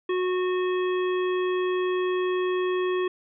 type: harmonic tone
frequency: 366 Hz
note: F#4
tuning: 19 cents flat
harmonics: 1 / 3 / 5 / 7 / 9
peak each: -23 / -33 / -37 / -40 / -42 dBFS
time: 0.09-3.08 s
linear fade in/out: 5 ms
effects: none